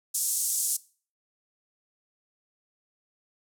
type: band-pass noise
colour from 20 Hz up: pink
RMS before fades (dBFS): -28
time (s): 0.14-0.77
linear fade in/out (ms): 10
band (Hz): 7000 to 12000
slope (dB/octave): 24
effects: noise-tail reverb RT60 0.4 s tail -20 dB re dry